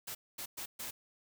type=noise bursts at uneven times; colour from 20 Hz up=white; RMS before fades=-42 dBFS; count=4; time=0.07-0.15 / 0.38-0.46 / 0.57-0.66 / 0.79-0.91 s; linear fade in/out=10 ms; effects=none